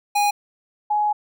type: tone pair in turn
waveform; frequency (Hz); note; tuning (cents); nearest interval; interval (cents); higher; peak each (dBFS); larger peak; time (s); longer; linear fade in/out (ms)
square / sine; 822 / 838.8; G#5 / G#5; -18 / +17; unison; 35; second; -17; neither; 0.15-0.31 / 0.9-1.13; second; 10
effects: none